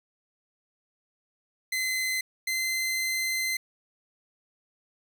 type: tone pair in turn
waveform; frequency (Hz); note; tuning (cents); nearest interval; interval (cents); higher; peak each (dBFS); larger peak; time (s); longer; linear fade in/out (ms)
sawtooth; 2049 / 2066; C7 / C7; -37 / -22; unison; 15; second; -23 / -23; neither; 1.72-2.21 / 2.47-3.57; second; 5
effects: none